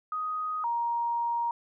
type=tone pair in turn; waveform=sine; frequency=1250 / 940 Hz; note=D#6 / A#5; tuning=+8 / +14 cents; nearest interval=perfect fourth; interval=494 cents; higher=first; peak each=-29 / -26 dBFS; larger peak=second; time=0.12-0.64 / 0.64-1.51 s; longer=second; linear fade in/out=2 ms; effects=none